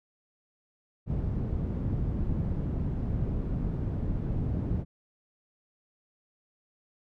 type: low-pass noise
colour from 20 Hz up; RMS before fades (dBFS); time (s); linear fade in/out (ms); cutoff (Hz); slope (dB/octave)
white; -30; 1.06-4.85; 50; 140; 12
effects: none